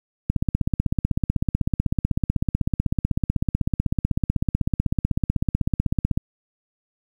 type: click train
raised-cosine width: 5 ms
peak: -7 dBFS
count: 95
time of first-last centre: 0.3-6.175 s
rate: 16 Hz
effects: 8-bit